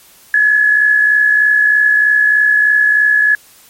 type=tone with amplitude modulation; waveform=sine; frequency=1699 Hz; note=G#6; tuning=39 cents sharp; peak=-5 dBFS; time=0.34-3.35 s; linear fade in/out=2 ms; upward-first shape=sine; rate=63.2 Hz; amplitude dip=50%; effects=white hiss -44 dBFS RMS until 3.69 s + MP3 64 kbps